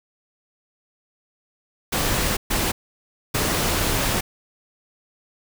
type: noise bursts at uneven times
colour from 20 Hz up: pink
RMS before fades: -22 dBFS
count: 3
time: 1.92-2.37 / 2.5-2.72 / 3.34-4.21 s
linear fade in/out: 10 ms
effects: none